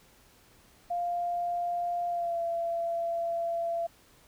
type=tone with pitch glide; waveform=sine; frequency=698.5 to 677 Hz; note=F5 to E5; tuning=0 to +46 cents; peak=-28 dBFS; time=0.9-3.87 s; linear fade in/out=10 ms; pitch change=-54 cents; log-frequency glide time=2.08-2.4 s; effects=pink hiss -60 dBFS RMS until 4.27 s